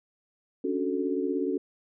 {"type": "chord", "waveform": "sine", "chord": "D major seventh", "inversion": "third", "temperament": "equal", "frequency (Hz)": [277.2, 293.7, 370, 440], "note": ["C#4", "D4", "F#4", "A4"], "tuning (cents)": [0, 0, 0, 0], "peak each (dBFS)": [-30, -35, -30, -32], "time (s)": [0.64, 1.58], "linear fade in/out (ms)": 5, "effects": []}